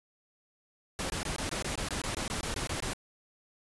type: noise bursts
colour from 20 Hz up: pink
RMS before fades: -34 dBFS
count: 15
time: 0.99-2.934 s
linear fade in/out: 0 ms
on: 110 ms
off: 21 ms
effects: resampled to 24000 Hz